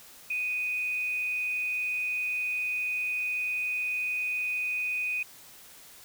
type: tone with amplitude modulation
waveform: sine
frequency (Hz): 2489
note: D#7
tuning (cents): 0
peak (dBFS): -26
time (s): 0.3-5.23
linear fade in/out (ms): 5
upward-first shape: sine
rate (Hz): 195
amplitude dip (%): 35
effects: white hiss -51 dBFS RMS until 6.04 s